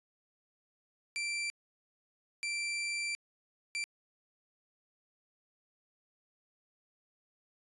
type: tone bursts at uneven times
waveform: sawtooth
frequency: 2349 Hz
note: D7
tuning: in tune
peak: -30 dBFS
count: 3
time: 1.16-1.5 / 2.43-3.15 / 3.75-3.84 s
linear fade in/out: 0 ms
effects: resampled to 24000 Hz